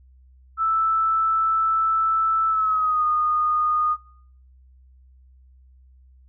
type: tone with pitch glide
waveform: sine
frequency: 1318.5 to 1230.2 Hz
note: E6 to D#6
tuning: 0 to -20 cents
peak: -18 dBFS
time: 0.57-3.97 s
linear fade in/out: 50 ms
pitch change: -120 cents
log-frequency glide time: 2.48-3.05 s
effects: noise-tail reverb RT60 0.6 s tail -20 dB re dry + added 64 Hz sine -49 dBFS peak until 6.28 s